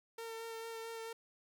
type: tone with vibrato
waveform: sawtooth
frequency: 454.1 Hz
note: A#4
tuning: 45 cents flat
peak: -39 dBFS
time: 0.18-1.13 s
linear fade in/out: 5 ms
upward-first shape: sine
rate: 4.5 Hz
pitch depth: 16 cents each way
effects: none